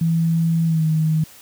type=tone with pitch glide; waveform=sine; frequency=164.81 to 157.46 Hz; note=E3 to D#3; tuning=0 to +21 cents; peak=-15 dBFS; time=0.01-1.24 s; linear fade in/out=5 ms; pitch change=-79 cents; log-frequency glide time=0.65-0.85 s; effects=white hiss -45 dBFS RMS until 1.41 s